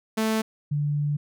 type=tone pair in turn; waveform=sawtooth / sine; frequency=220 / 146.56 Hz; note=A3 / D3; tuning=0 / -3 cents; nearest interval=perfect fifth; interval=703 cents; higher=first; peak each=-18 / -22 dBFS; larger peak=first; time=0.17-0.42 / 0.71-1.17 s; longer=second; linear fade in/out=10 ms; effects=none